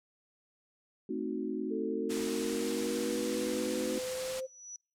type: chord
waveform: sine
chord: A diminished seventh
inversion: none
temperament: equal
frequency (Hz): 220 / 261.6 / 311.1 / 370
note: A3 / C4 / Eb4 / Gb4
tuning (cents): 0 / 0 / 0 / 0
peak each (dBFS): -39 / -38 / -38 / -37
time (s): 1.09-3.99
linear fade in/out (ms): 5
type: exponential sweep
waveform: sine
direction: up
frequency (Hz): 440 to 523.3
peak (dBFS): -35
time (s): 1.7-4.47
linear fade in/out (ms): 20
type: noise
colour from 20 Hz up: white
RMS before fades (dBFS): -39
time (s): 2.09-4.41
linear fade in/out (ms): 20
type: tone with exponential growth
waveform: sine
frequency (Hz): 5900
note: F#8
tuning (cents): -6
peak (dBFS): -39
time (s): 4.11-4.76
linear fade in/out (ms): 1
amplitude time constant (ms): 140
effects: noise-tail reverb RT60 0.3 s tail -24 dB re dry + low-pass 9000 Hz 12 dB/octave